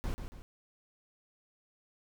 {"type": "noise with echo", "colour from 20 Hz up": "brown", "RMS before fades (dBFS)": -34, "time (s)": [0.04, 0.14], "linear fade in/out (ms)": 0, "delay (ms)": 140, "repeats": 2, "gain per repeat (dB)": -7, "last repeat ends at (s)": 0.42, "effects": []}